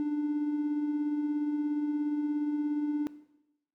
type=tone with tremolo; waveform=triangle; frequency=296 Hz; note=D4; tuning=14 cents sharp; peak=-22 dBFS; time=0-3.07 s; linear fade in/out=0 ms; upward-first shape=triangle; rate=17 Hz; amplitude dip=60%; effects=noise-tail reverb RT60 0.9 s tail -18 dB re dry + tanh soft clip ceiling -23 dBFS